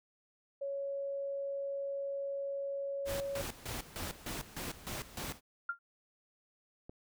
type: tone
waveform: sine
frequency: 556 Hz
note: C#5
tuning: 5 cents sharp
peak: -35 dBFS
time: 0.61-3.42 s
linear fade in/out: 10 ms
type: noise with tremolo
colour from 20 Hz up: pink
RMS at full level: -40 dBFS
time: 3.05-5.41 s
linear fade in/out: 50 ms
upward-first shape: square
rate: 3.3 Hz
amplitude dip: 80%
type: tone with exponential decay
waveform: sine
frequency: 1392 Hz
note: F6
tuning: 6 cents flat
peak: -29 dBFS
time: 5.69-5.79 s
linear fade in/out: 5 ms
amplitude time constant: 20 ms
type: click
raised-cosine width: 2 ms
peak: -34 dBFS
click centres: 6.895 s
effects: none